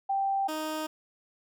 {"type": "tone pair in turn", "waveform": ["sine", "15% pulse"], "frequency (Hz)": [784, 311.1], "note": ["G5", "D#4"], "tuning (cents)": [0, 0], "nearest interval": "octave + major third", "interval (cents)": 1600, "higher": "first", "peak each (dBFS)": -25, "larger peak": "neither", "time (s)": [[0.09, 0.48], [0.48, 0.87]], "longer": "neither", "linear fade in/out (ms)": 10, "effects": []}